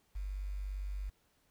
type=tone with quantisation; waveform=sine; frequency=48.68 Hz; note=G1; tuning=11 cents flat; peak=-36 dBFS; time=0.15-1.1 s; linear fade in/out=10 ms; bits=10; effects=pink hiss -73 dBFS RMS until 1.5 s